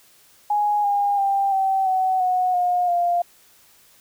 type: tone with pitch steps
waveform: sine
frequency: 830.6 / 810.2 / 790.3 / 771 / 752 / 733.6 / 715.6 / 698 Hz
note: G#5 / G#5 / G5 / G5 / F#5 / F#5 / F5 / F5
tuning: 0 / -43 / +14 / -29 / +28 / -15 / +42 / -1 cents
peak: -17 dBFS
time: 0.5-3.22 s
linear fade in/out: 5 ms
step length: 340 ms
effects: white hiss -54 dBFS RMS until 4 s